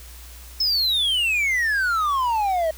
triangle exponential sweep, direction down, 5300 to 622.3 Hz, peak -17 dBFS, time 0.6-2.71 s, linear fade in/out 5 ms, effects added 60 Hz sine -40 dBFS peak until 2.77 s + white hiss -45 dBFS RMS until 2.77 s

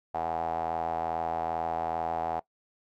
sawtooth tone with band-pass filter, 82.41 Hz, E2, in tune, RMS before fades -31 dBFS, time 0.14-2.4 s, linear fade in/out 10 ms, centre 760 Hz, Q 7.7, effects noise-tail reverb RT60 0.1 s tail -20 dB re dry

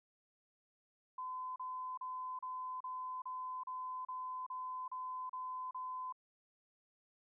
sine tone bursts, 1019 Hz, C6, 46 cents flat, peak -40 dBFS, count 12, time 1.18-6.125 s, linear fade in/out 5 ms, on 380 ms, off 35 ms, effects none

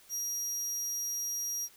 35% pulse tone, 5700 Hz, F8, 34 cents sharp, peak -30 dBFS, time 0.09-1.69 s, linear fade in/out 50 ms, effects white hiss -59 dBFS RMS until 1.76 s

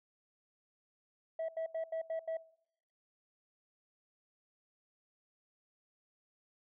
sine tone bursts, 650 Hz, E5, 24 cents flat, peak -32 dBFS, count 6, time 1.39-2.371 s, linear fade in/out 5 ms, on 96 ms, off 81 ms, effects noise-tail reverb RT60 0.7 s tail -22 dB re dry + tanh soft clip ceiling -33 dBFS

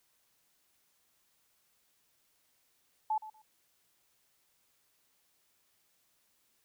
sine tone with echo, 866 Hz, A5, 28 cents flat, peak -28 dBFS, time 3.1-3.18 s, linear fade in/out 5 ms, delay 120 ms, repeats 2, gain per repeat -15 dB, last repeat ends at 3.42 s, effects white hiss -73 dBFS RMS until 6.64 s

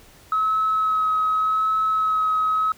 sine tone with vibrato, 1283 Hz, E6, 47 cents flat, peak -17 dBFS, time 0.32-2.72 s, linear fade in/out 2 ms, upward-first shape sine, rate 0.85 Hz, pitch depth 14 cents each way, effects tanh soft clip ceiling -13 dBFS + pink hiss -50 dBFS RMS until 2.77 s

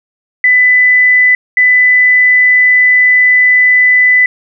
sine tone bursts at uneven times, 1998 Hz, B6, 20 cents sharp, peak -4 dBFS, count 2, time 0.44-1.35 / 1.57-4.26 s, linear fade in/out 2 ms, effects none

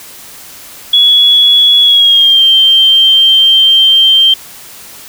sine tone with pitch glide, 3374 to 3148 Hz, G#7 to G7, +27 to +7 cents, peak -3 dBFS, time 0.93-4.34 s, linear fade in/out 5 ms, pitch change -120 cents, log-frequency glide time 1.82-2.45 s, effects white hiss -32 dBFS RMS until 5.08 s

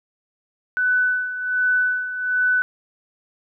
sine tone with tremolo, 1497 Hz, F#6, 20 cents sharp, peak -15 dBFS, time 0.77-2.62 s, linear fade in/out 0 ms, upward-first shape sine, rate 1.3 Hz, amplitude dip 70%, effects none

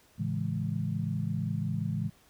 sine chord, A major seventh, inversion none, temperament equal with one note detuned, 110 / 139.23 / 164.81 / 207.7 Hz, A2 / C#3 / E3 / G#3, 0 / +8 / 0 / 0 cents, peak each -34 / -35 / -33 / -36 dBFS, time 0.18-2.1 s, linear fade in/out 20 ms, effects pink hiss -62 dBFS RMS until 2.29 s

